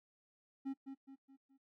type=tone with echo; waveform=triangle; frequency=270.8 Hz; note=C#4; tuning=40 cents flat; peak=-35 dBFS; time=0.65-0.74 s; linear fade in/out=20 ms; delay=210 ms; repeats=4; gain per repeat=-7 dB; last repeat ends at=1.58 s; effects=noise-tail reverb RT60 0.1 s tail -19 dB re dry